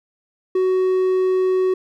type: tone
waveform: triangle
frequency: 372.7 Hz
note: F#4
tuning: 13 cents sharp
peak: -13 dBFS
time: 0.55-1.74 s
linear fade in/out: 5 ms
effects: none